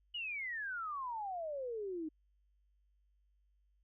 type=exponential sweep; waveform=sine; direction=down; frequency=2960 to 303.2 Hz; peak=-38 dBFS; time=0.14-2.09 s; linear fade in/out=10 ms; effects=added 50 Hz sine -70 dBFS peak until 3.83 s